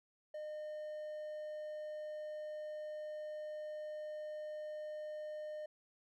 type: tone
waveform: triangle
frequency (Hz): 609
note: D#5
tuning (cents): -37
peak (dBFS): -40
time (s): 0.34-5.66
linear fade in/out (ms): 5
effects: none